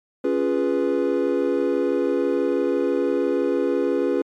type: chord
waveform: triangle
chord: C# dominant seventh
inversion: none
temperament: equal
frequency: 277.2 / 349.2 / 415.3 / 493.9 Hz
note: C#4 / E#4 / G#4 / B4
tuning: 0 / 0 / 0 / 0 cents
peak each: -22 dBFS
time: 0.24-4.22 s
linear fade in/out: 5 ms
effects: tanh soft clip ceiling -7 dBFS + MP3 64 kbps